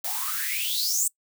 blue noise with high-pass filter sweep, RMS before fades -27 dBFS, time 0.04-1.08 s, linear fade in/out 5 ms, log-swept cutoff 670 to 8200 Hz, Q 9.8, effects noise-tail reverb RT60 0.1 s tail -23 dB re dry

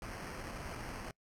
pink noise with sample-and-hold, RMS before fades -44 dBFS, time 0.02-1.11 s, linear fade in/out 2 ms, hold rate 3675 Hz, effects noise-tail reverb RT60 0.1 s tail -24 dB re dry + low-pass 12000 Hz 12 dB/octave

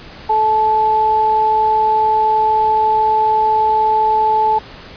sine tone pair together, 435.3 / 868 Hz, A4 / A5, -19 / -24 cents, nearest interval octave, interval 1195 cents, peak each -21 / -11 dBFS, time 0.29-4.59 s, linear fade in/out 10 ms, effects pink hiss -36 dBFS RMS until 4.96 s + resampled to 11025 Hz

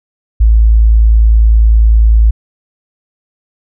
sine tone, 55 Hz, A1, in tune, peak -3 dBFS, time 0.4-2.31 s, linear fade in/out 10 ms, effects none

